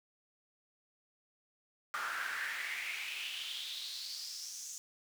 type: noise with high-pass filter sweep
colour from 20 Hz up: brown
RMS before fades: -41 dBFS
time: 1.94-4.78 s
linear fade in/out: 0 ms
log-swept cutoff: 1300 to 6700 Hz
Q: 5.1
effects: none